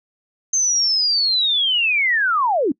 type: linear sweep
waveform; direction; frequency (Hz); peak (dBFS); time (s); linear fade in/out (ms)
sine; down; 6340 to 246.9; -15; 0.53-2.72; 5
effects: noise-tail reverb RT60 0.1 s tail -25 dB re dry